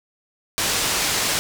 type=low-pass noise; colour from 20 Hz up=white; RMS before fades=-22 dBFS; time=0.58-1.39 s; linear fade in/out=0 ms; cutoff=7600 Hz; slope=12 dB/octave; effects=none